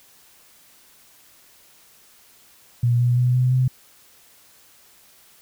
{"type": "tone with pitch steps", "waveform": "sine", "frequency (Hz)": [120, 122.1, 124.23, 126.4, 128.61], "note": ["B2", "B2", "B2", "B2", "C3"], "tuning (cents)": [-49, -19, 11, 41, -29], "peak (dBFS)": -15, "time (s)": [2.83, 3.68], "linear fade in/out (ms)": 5, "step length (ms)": 170, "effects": ["white hiss -53 dBFS RMS until 5.41 s"]}